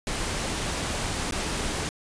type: noise with dropouts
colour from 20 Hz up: pink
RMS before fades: -29 dBFS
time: 0.07-1.89 s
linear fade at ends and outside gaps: 1 ms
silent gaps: 1.31-1.322 s
effects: resampled to 22050 Hz